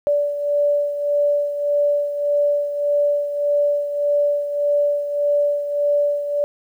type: beating tone pair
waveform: sine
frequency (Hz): 580 / 581.7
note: D5 / D5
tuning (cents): -22 / -17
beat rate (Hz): 1.7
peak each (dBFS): -17 / -24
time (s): 0.07-6.44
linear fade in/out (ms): 0
effects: 9-bit